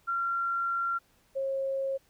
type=tone pair in turn; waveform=sine; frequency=1374 / 540.3 Hz; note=F6 / C#5; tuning=-29 / -44 cents; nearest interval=octave + major third; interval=1615 cents; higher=first; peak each=-27 / -28 dBFS; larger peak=first; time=0.07-0.99 / 1.35-1.98 s; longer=first; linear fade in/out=20 ms; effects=pink hiss -66 dBFS RMS until 2.09 s